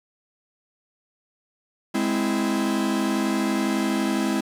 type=chord; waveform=45% pulse; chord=Ab augmented; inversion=none; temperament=equal with one note detuned; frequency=207.7 / 259.7 / 329.6 Hz; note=Ab3 / C4 / E4; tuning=0 / -13 / 0 cents; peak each=-26 dBFS; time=1.94-4.41 s; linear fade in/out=10 ms; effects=low-pass 12000 Hz 12 dB/octave + 8-bit